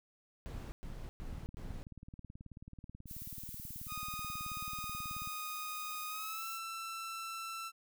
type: noise bursts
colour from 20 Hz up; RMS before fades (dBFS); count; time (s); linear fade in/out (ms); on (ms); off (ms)
brown; -44; 4; 0.46-1.83; 0; 260; 110
type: click train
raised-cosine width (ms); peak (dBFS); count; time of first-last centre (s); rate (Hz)
5; -37; 76; 1.22-5.274; 18.5
type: noise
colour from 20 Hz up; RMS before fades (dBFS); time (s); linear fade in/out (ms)
violet; -47; 3.06-6.6; 50
type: tone with pitch glide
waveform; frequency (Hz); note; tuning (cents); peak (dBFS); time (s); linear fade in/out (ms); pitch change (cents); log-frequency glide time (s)
sawtooth; 1240 to 1336.7; D#6 to E6; -6 to +24; -37; 3.87-7.72; 50; +130; 6.08-6.47
effects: none